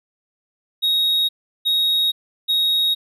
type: tone bursts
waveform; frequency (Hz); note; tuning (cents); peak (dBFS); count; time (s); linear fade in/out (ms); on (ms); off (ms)
triangle; 3768; A#7; +18; -14; 3; 0.82-2.95; 20; 470; 360
effects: none